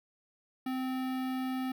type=tone with notch filter; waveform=square; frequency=259 Hz; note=C4; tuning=17 cents flat; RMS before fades=-34 dBFS; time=0.66-1.72 s; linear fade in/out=5 ms; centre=7000 Hz; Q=0.61; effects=none